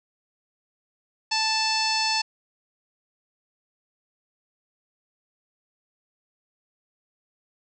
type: harmonic tone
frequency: 880 Hz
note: A5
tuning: in tune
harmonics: 1 / 2 / 3 / 4 / 5 / 6 / 7 / 8 / 9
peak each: -27 / -34 / -29 / -37 / -27 / -28 / -36 / -40 / -42 dBFS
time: 1.31-2.22 s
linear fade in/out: 10 ms
effects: none